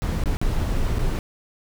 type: noise with dropouts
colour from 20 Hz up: brown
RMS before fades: -22 dBFS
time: 0.02-1.19 s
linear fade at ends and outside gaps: 0 ms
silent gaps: 0.237-0.258 / 0.37-0.415 / 0.984-0.991 s
effects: none